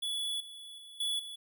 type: tone with level steps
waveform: square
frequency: 3415 Hz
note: G#7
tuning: 48 cents sharp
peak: -33 / -46 / -49 / -31 / -42 dBFS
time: 0.02-1.36 s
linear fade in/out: 10 ms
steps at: 0.4 / 0.78 / 1 / 1.19 s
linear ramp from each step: 5 ms
effects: none